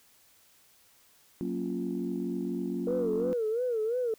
sine chord, Gb major seventh, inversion none, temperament equal, 185 / 233.1 / 277.2 / 349.2 Hz, Gb3 / Bb3 / Db4 / F4, 0 / 0 / 0 / 0 cents, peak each -35 dBFS, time 1.41-3.33 s, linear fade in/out 0 ms
sine tone with vibrato, 466.2 Hz, A#4, in tune, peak -26 dBFS, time 2.87-4.14 s, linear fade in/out 2 ms, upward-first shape sine, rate 2.9 Hz, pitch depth 140 cents each way
effects tanh soft clip ceiling -21 dBFS + white hiss -62 dBFS RMS until 4.18 s

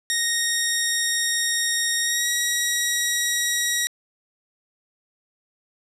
10% pulse tone with pitch glide, 1864.7 to 1909.4 Hz, A#6 to A#6, 0 to +41 cents, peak -11 dBFS, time 0.1-3.87 s, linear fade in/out 0 ms, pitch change +41 cents, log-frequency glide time 2.02-2.28 s, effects low-pass 11000 Hz 12 dB/octave

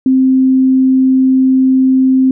sine tone, 261.6 Hz, C4, in tune, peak -6 dBFS, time 0.06-2.31 s, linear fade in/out 2 ms, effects none

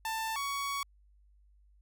sawtooth tone pair in turn, 889 / 1120.1 Hz, A5 / C#6, +18 / +18 cents, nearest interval major third, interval 400 cents, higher second, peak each -29 / -29 dBFS, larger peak neither, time 0.05-0.36 / 0.36-0.83 s, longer second, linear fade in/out 2 ms, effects added 50 Hz sine -60 dBFS peak until 1.81 s

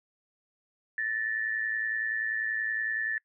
sine tone pair together, 1754.2 / 1864.7 Hz, A6 / A#6, -6 / 0 cents, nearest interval minor second, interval 106 cents, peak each -29 / -35 dBFS, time 0.98-3.18 s, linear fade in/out 2 ms, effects noise-tail reverb RT60 0.1 s tail -24 dB re dry

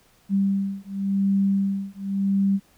sine beating tone pair, 196 / 196.91 Hz, G3 / G3, 0 / +8 cents, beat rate 0.91 Hz, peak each -23 dBFS, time 0.29-2.6 s, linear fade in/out 50 ms, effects pink hiss -59 dBFS RMS until 2.77 s

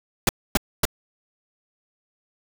pink noise bursts, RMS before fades -18 dBFS, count 3, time 0.27-0.853 s, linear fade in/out 2 ms, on 21 ms, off 260 ms, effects none

